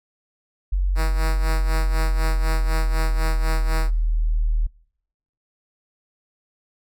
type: linear sweep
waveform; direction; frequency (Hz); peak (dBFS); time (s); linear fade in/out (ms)
sine; down; 46.39 to 38.49; -17; 0.72-4.67; 10
type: tone with tremolo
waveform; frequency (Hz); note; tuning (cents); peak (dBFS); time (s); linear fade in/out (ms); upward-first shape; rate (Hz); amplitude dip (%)
5% pulse; 160; D#3; +49; -14; 0.95-3.91; 50; sine; 4; 75
effects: noise-tail reverb RT60 0.8 s tail -26 dB re dry